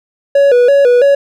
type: tone with vibrato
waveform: triangle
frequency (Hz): 523.3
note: C5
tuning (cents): 0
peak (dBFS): -3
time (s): 0.35-1.15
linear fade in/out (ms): 5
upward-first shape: square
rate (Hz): 3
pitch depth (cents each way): 120
effects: none